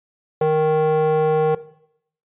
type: tone with band-pass filter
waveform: square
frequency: 155.56 Hz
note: D#3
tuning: in tune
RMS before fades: -17 dBFS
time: 0.41-1.55 s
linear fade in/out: 5 ms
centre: 570 Hz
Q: 9.9
effects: noise-tail reverb RT60 0.7 s tail -17 dB re dry + resampled to 8000 Hz